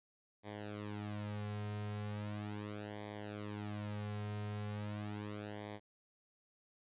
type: tone with flanger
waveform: sawtooth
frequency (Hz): 104.3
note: G#2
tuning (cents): +8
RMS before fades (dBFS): -43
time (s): 0.43-5.8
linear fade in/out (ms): 50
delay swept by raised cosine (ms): 0.72 to 3.52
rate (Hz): 0.38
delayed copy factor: -0.8
effects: resampled to 8000 Hz